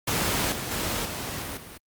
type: noise with level steps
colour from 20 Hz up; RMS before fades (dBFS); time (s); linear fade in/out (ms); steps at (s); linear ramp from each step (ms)
pink; -25 / -32 / -28 / -33 / -42; 0.07-1.78; 10; 0.52 / 0.71 / 1.05 / 1.57; 2
effects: high-pass 60 Hz 12 dB/octave + Opus 48 kbps

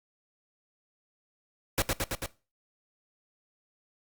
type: noise with echo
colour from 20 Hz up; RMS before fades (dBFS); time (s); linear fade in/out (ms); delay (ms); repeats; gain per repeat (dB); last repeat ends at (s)
pink; -26; 1.78-1.82; 0; 110; 4; -2; 2.26
effects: noise-tail reverb RT60 0.3 s tail -19 dB re dry + Opus 48 kbps

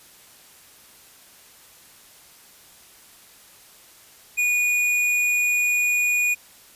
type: tone with tanh clipping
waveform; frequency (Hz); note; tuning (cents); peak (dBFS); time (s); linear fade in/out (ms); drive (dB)
sine; 2455; D#7; -24; -20; 4.37-6.35; 20; 13
effects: white hiss -50 dBFS RMS until 6.75 s + resampled to 32000 Hz

